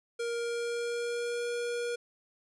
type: tone with pitch glide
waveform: square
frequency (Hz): 469.3 to 477.5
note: A#4 to A#4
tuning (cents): +12 to +42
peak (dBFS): -32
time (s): 0.19-1.96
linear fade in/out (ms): 10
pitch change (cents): +30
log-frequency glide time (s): 0.35-1.46
effects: resampled to 24000 Hz